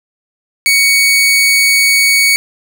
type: tone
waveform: sawtooth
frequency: 2235 Hz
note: C#7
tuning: 14 cents sharp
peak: -4 dBFS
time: 0.66-2.36 s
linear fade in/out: 0 ms
effects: none